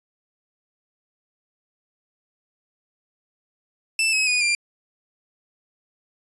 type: tone with pitch steps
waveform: sawtooth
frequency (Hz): 2649 / 2557 / 2469 / 2383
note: E7 / D#7 / D#7 / D7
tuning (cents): +8 / +47 / -14 / +25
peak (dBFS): -15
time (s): 3.99-4.55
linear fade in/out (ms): 2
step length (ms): 140
effects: resampled to 24000 Hz